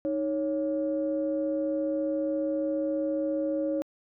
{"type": "tone pair together", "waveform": "sine", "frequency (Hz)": [311.1, 554.3], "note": ["D#4", "C#5"], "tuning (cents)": [0, 0], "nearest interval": "minor seventh", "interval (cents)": 1000, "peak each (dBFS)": -28, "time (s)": [0.05, 3.82], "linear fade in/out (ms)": 0, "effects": ["tanh soft clip ceiling -18 dBFS"]}